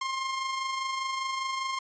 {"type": "tone with amplitude modulation", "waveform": "sawtooth", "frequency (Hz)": 1062, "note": "C6", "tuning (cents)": 25, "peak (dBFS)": -24, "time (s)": [0.01, 1.79], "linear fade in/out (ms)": 5, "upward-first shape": "sine", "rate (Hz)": 25, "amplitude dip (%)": 40, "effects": ["resampled to 16000 Hz"]}